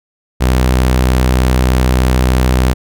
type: tone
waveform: sawtooth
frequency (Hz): 63.3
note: B1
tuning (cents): +43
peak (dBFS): -5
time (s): 0.4-2.74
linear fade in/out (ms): 20
effects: none